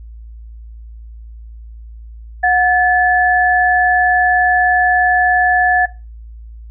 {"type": "tone pair together", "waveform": "sine", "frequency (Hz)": [728, 1731.5], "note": ["F#5", "A6"], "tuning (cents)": [-28, -28], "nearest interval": "octave + minor third", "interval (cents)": 1500, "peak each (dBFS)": -12, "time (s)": [2.43, 5.86], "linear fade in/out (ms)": 10, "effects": ["noise-tail reverb RT60 0.3 s tail -19 dB re dry", "added 56 Hz sine -31 dBFS peak until 6.7 s"]}